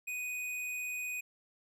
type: tone with tanh clipping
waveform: sine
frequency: 2489 Hz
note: D#7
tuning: in tune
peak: -37 dBFS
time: 0.07-1.21 s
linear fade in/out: 10 ms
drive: 18 dB
effects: none